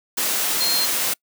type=tone in noise; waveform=sine; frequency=4199 Hz; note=C8; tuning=5 cents sharp; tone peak=-20 dBFS; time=0.6-0.86 s; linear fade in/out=10 ms; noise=white; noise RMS=-22 dBFS; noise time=0.17-1.14 s; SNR=-1 dB; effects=noise-tail reverb RT60 0.1 s tail -26 dB re dry + high-pass 200 Hz 12 dB/octave